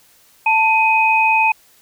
sine tone pair together, 887 / 2509 Hz, A5 / D#7, +14 / +14 cents, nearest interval octave + tritone, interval 1800 cents, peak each -14 dBFS, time 0.46-1.52 s, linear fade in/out 5 ms, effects white hiss -52 dBFS RMS until 1.81 s

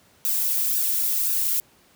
violet noise with flanger, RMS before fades -23 dBFS, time 0.25-1.6 s, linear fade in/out 0 ms, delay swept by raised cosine 0.94 to 2.54 ms, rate 1.9 Hz, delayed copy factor -0.8, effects pink hiss -57 dBFS RMS until 1.95 s + high-pass 80 Hz 12 dB/octave

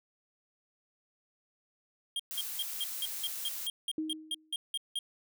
square tone bursts, 3222 Hz, G7, 47 cents sharp, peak -32 dBFS, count 14, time 2.16-4.99 s, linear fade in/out 2 ms, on 35 ms, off 180 ms
blue noise, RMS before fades -39 dBFS, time 2.31-3.67 s, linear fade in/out 0 ms
sine tone with exponential decay, 313.3 Hz, D#4, 12 cents sharp, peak -29 dBFS, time 3.98-4.54 s, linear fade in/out 2 ms, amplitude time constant 120 ms
effects none

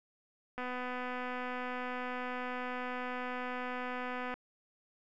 click train, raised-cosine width 0.5 ms, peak -25 dBFS, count 941, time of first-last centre 0.58-4.34 s, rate 250 Hz, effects none

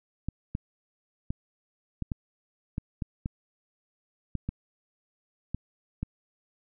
clicks, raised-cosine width 5 ms, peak -18 dBFS, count 12, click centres 0.286 / 0.551 / 1.305 / 2.023 / 2.118 / 2.781 / 3.022 / 3.259 / 4.353 / 4.49 / 5.546 / 6.03 s, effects none

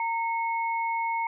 sine tone pair together, 920 / 2188 Hz, A#5 / C#7, -23 / -23 cents, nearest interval octave + minor third, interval 1500 cents, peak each -26 / -33 dBFS, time 0-1.27 s, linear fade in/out 2 ms, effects none

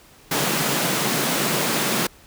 pink high-pass noise, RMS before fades -22 dBFS, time 0.31-2.07 s, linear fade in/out 5 ms, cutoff 130 Hz, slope 96 dB/octave, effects pink hiss -50 dBFS RMS until 2.26 s

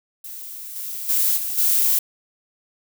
violet noise with level steps, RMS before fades -35 / -30 / -19 / -26 / -18 dBFS, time 0.24-1.99 s, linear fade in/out 5 ms, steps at 0.75 / 1.08 / 1.36 / 1.57 s, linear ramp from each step 20 ms, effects none

